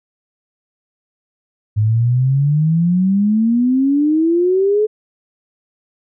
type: exponential sweep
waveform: sine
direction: up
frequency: 104.2 to 434 Hz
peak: -11 dBFS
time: 1.76-4.87 s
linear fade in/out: 20 ms
effects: none